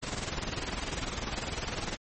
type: noise with tremolo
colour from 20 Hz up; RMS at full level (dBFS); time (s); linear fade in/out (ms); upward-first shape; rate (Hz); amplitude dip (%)
pink; -32; 0.02-1.97; 20; sine; 20; 65
effects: MP3 32 kbps